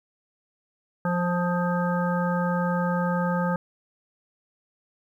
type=harmonic tone with a mistuned harmonic; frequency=175.8 Hz; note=F3; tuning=12 cents sharp; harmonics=1 / 3 / 5 / 7 / 9; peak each=-24 / -29 / -31 / -32 / -34 dBFS; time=1.05-3.56 s; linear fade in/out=2 ms; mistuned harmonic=7; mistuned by=+29 cents; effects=10-bit